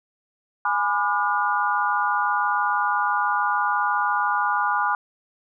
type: chord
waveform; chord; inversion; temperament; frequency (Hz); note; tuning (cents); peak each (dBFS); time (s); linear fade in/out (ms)
sine; G# diminished seventh; none; just; 830.6 / 996.7 / 1196.1 / 1435.3; G#5 / B5 / D6 / F6; 0 / +16 / +31 / +47; -25; 0.65-4.95; 2
effects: none